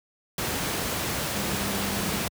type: tone in noise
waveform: sine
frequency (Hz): 200.2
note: G3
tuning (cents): +37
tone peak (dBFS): -32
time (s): 1.35-2.23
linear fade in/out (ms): 2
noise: pink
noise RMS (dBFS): -28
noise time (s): 0.38-2.28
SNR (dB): -7
effects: high-pass 80 Hz 12 dB/octave